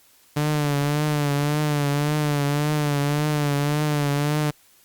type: tone with vibrato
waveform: sawtooth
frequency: 146.83 Hz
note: D3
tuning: in tune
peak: -16 dBFS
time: 0.36-4.51 s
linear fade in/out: 10 ms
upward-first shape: triangle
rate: 1.8 Hz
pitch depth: 61 cents each way
effects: white hiss -56 dBFS RMS until 4.84 s + Opus 48 kbps